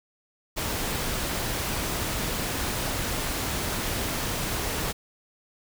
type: noise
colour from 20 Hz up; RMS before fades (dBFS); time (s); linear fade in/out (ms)
pink; -29; 0.56-4.93; 20
effects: none